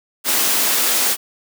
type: high-pass noise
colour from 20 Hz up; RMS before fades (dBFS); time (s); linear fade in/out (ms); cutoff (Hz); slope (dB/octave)
white; -17; 0.24-1.17; 50; 200; 48
effects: none